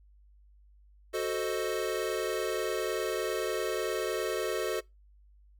square chord, F# diminished seventh, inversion none, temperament equal, 370 / 440 / 523.3 / 622.3 Hz, F#4 / A4 / C5 / Eb5, 0 / 0 / 0 / 0 cents, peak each -35 / -34 / -38 / -38 dBFS, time 1.13-4.81 s, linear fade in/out 20 ms, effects noise-tail reverb RT60 0.2 s tail -23 dB re dry + added 50 Hz sine -56 dBFS peak until 5.59 s

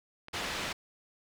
clicks, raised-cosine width 0.3 ms, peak -28 dBFS, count 2, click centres 0.284 / 0.45 s
white low-pass noise, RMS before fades -36 dBFS, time 0.33-0.73 s, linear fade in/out 10 ms, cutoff 3400 Hz, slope 12 dB/octave
effects none

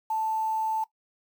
sine tone with quantisation, 880 Hz, A5, in tune, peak -25 dBFS, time 0.1-0.84 s, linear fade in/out 5 ms, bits 8, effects noise-tail reverb RT60 0.1 s tail -17 dB re dry

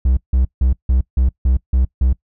triangle tone bursts, 63.8 Hz, C2, 43 cents flat, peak -9 dBFS, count 8, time 0.05-2.13 s, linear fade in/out 5 ms, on 120 ms, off 160 ms, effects noise-tail reverb RT60 0.1 s tail -22 dB re dry

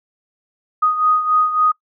sine beating tone pair, 1244.5 / 1248.1 Hz, D#6 / D#6, 0 / +5 cents, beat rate 3.6 Hz, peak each -14 / -20 dBFS, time 0.82-1.72 s, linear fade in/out 10 ms, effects noise-tail reverb RT60 0.1 s tail -23 dB re dry

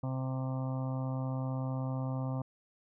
harmonic tone, 130.81 Hz, C3, in tune, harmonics 1 / 2 / 4 / 5 / 6 / 7 / 8 / 9, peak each -33 / -39 / -45 / -47 / -49 / -50 / -51 / -52 dBFS, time 0.03-2.42 s, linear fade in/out 5 ms, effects none

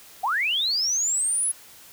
sine linear sweep, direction up, 690 to 10548 Hz, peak -21 dBFS, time 0.23-1.52 s, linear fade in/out 10 ms, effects white hiss -48 dBFS RMS until 1.92 s

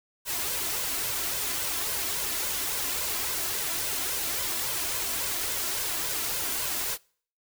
white noise with flanger, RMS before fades -30 dBFS, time 0.25-6.98 s, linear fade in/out 50 ms, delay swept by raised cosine 1.9 to 3 ms, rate 3.6 Hz, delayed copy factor +0.55, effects noise-tail reverb RT60 0.5 s tail -25 dB re dry

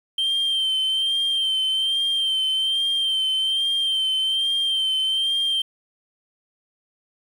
sine tone with vibrato, 3136 Hz, G7, in tune, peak -17 dBFS, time 0.18-5.62 s, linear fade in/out 5 ms, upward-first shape sine, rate 1.2 Hz, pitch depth 34 cents each way, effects tanh soft clip ceiling -18 dBFS + 8-bit

